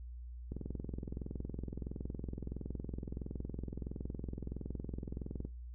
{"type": "click train", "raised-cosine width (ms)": 3, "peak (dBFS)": -28, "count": 107, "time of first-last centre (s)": [0.52, 5.45], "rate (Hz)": 21.5, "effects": ["noise-tail reverb RT60 0.2 s tail -17 dB re dry", "added 60 Hz sine -44 dBFS peak until 5.74 s"]}